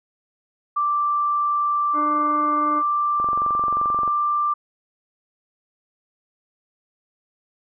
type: tone with pitch glide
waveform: sine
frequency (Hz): 1174.7 to 1182.2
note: D6 to D6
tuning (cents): 0 to +11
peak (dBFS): -18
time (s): 0.76-4.54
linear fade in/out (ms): 10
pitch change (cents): +11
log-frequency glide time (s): 2.02-4.13
type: harmonic tone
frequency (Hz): 299.4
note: D4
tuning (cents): +33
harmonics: 1 / 2 / 3 / 4 / 5 / 7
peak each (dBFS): -26 / -32 / -36 / -38 / -40 / -43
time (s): 1.93-2.83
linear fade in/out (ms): 50
type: click train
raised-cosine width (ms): 1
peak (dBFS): -19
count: 21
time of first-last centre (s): 3.2-4.077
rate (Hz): 22.8
effects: none